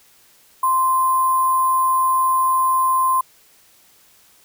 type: tone with sample-and-hold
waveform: sine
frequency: 1043 Hz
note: C6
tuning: 6 cents flat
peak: -14 dBFS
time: 0.63-3.21 s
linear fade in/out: 5 ms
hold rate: 11025 Hz
effects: white hiss -53 dBFS RMS until 4.44 s